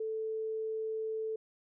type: tone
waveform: sine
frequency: 440 Hz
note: A4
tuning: in tune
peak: -33 dBFS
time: 0-1.36 s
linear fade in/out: 5 ms
effects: none